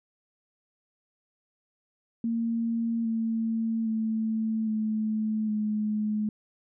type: tone with pitch steps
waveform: sine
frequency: 230 / 225.5 / 221.1 / 216.8 / 212.6 Hz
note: A#3 / A3 / A3 / A3 / G#3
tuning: -23 / +43 / +9 / -25 / +41 cents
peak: -25 dBFS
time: 2.24-6.29 s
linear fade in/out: 2 ms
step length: 810 ms
effects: none